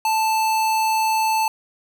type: tone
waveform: square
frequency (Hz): 880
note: A5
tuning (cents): 0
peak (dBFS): -18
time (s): 0.05-1.48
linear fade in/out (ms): 2
effects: none